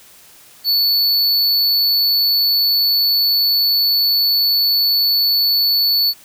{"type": "tone", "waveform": "square", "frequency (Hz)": 4450, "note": "C#8", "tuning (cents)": 6, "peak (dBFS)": -13, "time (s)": [0.64, 6.14], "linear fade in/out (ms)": 50, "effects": ["white hiss -45 dBFS RMS until 6.24 s"]}